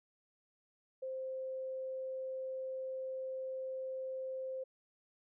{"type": "tone", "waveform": "sine", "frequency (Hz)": 523.3, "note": "C5", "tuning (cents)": 0, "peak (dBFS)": -38, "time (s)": [1.02, 4.64], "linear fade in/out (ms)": 10, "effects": []}